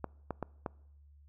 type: clicks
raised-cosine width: 1 ms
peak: -21 dBFS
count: 4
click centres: 0.043 / 0.307 / 0.427 / 0.662 s
effects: noise-tail reverb RT60 0.8 s tail -24 dB re dry + added 72 Hz sine -56 dBFS peak until 1.28 s